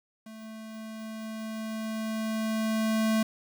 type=tone with level ramp; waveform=square; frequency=220 Hz; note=A3; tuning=in tune; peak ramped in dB=-43 to -23 dBFS; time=0.26-3.23 s; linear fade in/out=5 ms; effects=10-bit